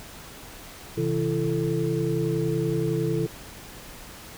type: tone cluster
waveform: sine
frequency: 132.5 / 163.3 / 336.8 / 439.8 Hz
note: C3 / E3 / E4 / A4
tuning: +22 / -16 / +37 / -1 cents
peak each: -28 dBFS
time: 0.97-3.27 s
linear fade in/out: 10 ms
effects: pink hiss -43 dBFS RMS until 4.37 s